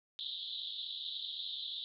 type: band-pass noise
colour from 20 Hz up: white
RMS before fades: -42 dBFS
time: 0.19-1.84 s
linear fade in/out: 0 ms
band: 3300 to 4000 Hz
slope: 96 dB/octave
effects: none